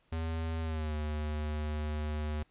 square tone with pitch glide, 81.2 to 75.76 Hz, E2 to D#2, -26 to -46 cents, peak -33 dBFS, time 0.12-2.43 s, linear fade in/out 5 ms, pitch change -120 cents, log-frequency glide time 0.61-0.95 s, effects pink hiss -70 dBFS RMS until 2.5 s + resampled to 8000 Hz

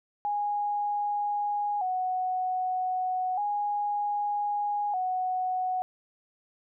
sine tone with vibrato, 781 Hz, G5, 7 cents flat, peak -26 dBFS, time 0.25-5.82 s, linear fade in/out 0 ms, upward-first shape square, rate 0.32 Hz, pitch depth 94 cents each way, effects none

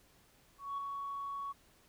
sine tone with ADSR envelope, 1117 Hz, C#6, 13 cents sharp, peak -33 dBFS, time 0.58-1.53 s, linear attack 200 ms, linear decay 3 ms, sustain -4 dB, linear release 21 ms, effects tanh soft clip ceiling -33 dBFS + pink hiss -66 dBFS RMS until 1.88 s

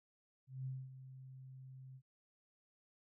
sine tone with ADSR envelope, 131.2 Hz, C3, 5 cents sharp, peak -39 dBFS, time 0.47-2.02 s, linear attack 190 ms, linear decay 230 ms, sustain -12 dB, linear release 63 ms, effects none

